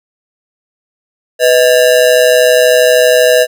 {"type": "ring-modulated tone", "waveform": "square", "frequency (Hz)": 564, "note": "C#5", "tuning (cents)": 30, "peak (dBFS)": -3, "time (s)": [1.39, 3.47], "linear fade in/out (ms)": 50, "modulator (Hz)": 66.3, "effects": []}